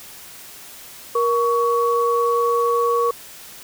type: tone pair together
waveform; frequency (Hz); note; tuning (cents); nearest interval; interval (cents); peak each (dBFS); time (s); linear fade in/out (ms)
sine; 471.9 / 1122.4; A#4 / C#6; +21 / +21; octave + minor third; 1500; -18 / -19; 1.15-3.11; 5
effects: white hiss -40 dBFS RMS until 3.63 s